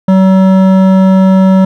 sine tone with hard clipping, 189.6 Hz, F#3, 43 cents sharp, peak -5 dBFS, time 0.08-1.65 s, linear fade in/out 5 ms, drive 12 dB, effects none

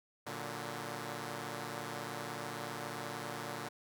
5% pulse chord, Bb augmented, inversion none, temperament equal, 116.54 / 146.83 / 185 Hz, Bb2 / D3 / F#3, 0 / 0 / 0 cents, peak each -32 / -32 / -36 dBFS, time 0.26-3.69 s, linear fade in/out 10 ms, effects none

